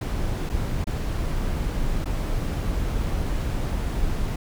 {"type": "noise with dropouts", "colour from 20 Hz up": "brown", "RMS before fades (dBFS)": -25, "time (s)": [0.01, 4.36], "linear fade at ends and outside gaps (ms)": 5, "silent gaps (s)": [[0.493, 0.497], [0.843, 0.869], [2.045, 2.056]], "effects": []}